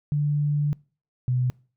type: tone pair in turn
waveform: sine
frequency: 146.83 / 125.8 Hz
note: D3 / B2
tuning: 0 / +32 cents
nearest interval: minor third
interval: 268 cents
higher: first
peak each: -20 / -20 dBFS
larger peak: neither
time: 0.12-0.73 / 1.28-1.5 s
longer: first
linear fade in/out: 0 ms
effects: noise-tail reverb RT60 0.4 s tail -25 dB re dry